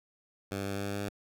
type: tone with pitch steps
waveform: 10% pulse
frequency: 98 / 98.57 / 99.14 / 99.71 / 100.29 / 100.87 / 101.46 Hz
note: G2 / G2 / G2 / G2 / G2 / G2 / G#2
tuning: 0 / +10 / +20 / +30 / +40 / +50 / -40 cents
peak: -25 dBFS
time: 0.51-1.091 s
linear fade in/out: 10 ms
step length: 83 ms
effects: none